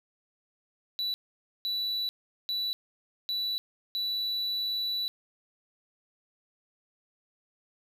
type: tone bursts at uneven times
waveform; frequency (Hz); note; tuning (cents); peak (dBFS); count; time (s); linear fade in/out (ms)
triangle; 3951; B7; 0; -27; 5; 0.99-1.14 / 1.65-2.09 / 2.49-2.73 / 3.29-3.58 / 3.95-5.08; 0
effects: none